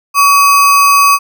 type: tone with sample-and-hold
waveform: sine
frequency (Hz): 1134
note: C#6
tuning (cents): +39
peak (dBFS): -4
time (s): 0.14-1.19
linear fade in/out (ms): 50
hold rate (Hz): 3675
effects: none